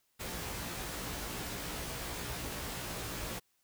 pink noise with comb filter, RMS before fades -40 dBFS, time 0.19-3.4 s, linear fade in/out 20 ms, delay 17 ms, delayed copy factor +0.8, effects white hiss -75 dBFS RMS until 3.63 s

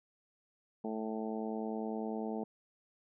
harmonic tone, 110 Hz, A2, in tune, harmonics 2 / 3 / 4 / 5 / 6 / 7 / 8, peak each -38 / -44 / -41 / -49 / -46 / -46 / -50 dBFS, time 0.84-2.44 s, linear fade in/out 5 ms, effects none

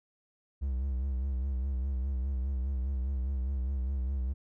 triangle tone with vibrato, 65.8 Hz, C2, 10 cents sharp, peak -27 dBFS, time 0.61-4.34 s, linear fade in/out 20 ms, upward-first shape sine, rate 4.9 Hz, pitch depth 90 cents each way, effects none

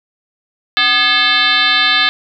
sine tone with frequency modulation, 2637 Hz, E7, in tune, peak -9 dBFS, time 0.77-2.09 s, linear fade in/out 0 ms, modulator 470 Hz, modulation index 3.1, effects none

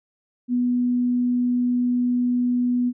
sine tone, 245.8 Hz, B3, 8 cents flat, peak -18 dBFS, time 0.48-2.93 s, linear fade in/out 50 ms, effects none

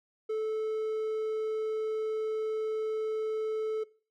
triangle tone, 436.3 Hz, A4, 15 cents flat, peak -27 dBFS, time 0.29-3.84 s, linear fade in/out 10 ms, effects noise-tail reverb RT60 0.4 s tail -21 dB re dry

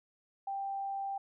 sine tone, 787 Hz, G5, 7 cents sharp, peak -34 dBFS, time 0.47-1.18 s, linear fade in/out 5 ms, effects none

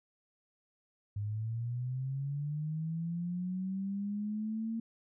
sine linear sweep, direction up, 101.2 to 228.4 Hz, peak -33 dBFS, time 1.16-4.8 s, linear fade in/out 5 ms, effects none

